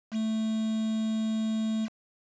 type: tone with quantisation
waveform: triangle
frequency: 220 Hz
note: A3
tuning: in tune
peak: -24 dBFS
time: 0.11-1.89 s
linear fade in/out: 50 ms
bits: 7
effects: resampled to 16000 Hz